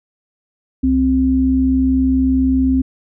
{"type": "tone pair together", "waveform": "sine", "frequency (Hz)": [65.74, 261.6], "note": ["C2", "C4"], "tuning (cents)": [9, 0], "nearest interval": "2 octaves", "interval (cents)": 2391, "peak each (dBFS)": [-19, -12], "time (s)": [0.83, 2.82], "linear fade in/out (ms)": 10, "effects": []}